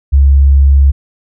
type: tone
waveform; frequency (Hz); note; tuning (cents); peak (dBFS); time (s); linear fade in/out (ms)
sine; 69.1; C#2; -5; -3; 0.12-0.92; 20
effects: none